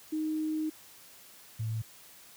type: tone pair in turn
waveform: sine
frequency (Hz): 311.3 / 111.28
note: D#4 / A2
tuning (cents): +1 / +20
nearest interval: octave + tritone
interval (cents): 1781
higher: first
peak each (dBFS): -29 / -30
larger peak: first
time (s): 0.12-0.7 / 1.59-1.82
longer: first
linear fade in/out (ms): 10
effects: white hiss -54 dBFS RMS until 2.36 s + high-pass 60 Hz 12 dB/octave